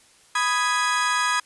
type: chord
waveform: 35% pulse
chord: G# minor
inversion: first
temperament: equal with one note detuned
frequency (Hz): 991.2 / 1244.5 / 1661.2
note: B5 / D#6 / G#6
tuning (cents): +6 / 0 / 0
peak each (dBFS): -23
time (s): 0.35-1.4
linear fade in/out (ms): 5
effects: white hiss -55 dBFS RMS until 1.45 s + resampled to 24000 Hz